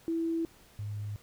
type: tone pair in turn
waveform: sine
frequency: 329.8 / 103.88 Hz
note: E4 / G#2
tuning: +1 / +1 cents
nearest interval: octave + minor sixth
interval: 2000 cents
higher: first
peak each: -28 / -34 dBFS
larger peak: first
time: 0.08-0.45 / 0.79-1.16 s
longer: neither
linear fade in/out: 0 ms
effects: pink hiss -59 dBFS RMS until 1.22 s